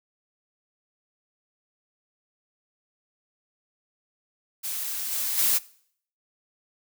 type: noise with level steps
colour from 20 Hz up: blue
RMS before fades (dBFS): -31 / -28 / -22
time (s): 4.63-5.59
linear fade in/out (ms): 20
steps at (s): 5.11 / 5.37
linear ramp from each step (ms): 20
effects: noise-tail reverb RT60 0.6 s tail -21 dB re dry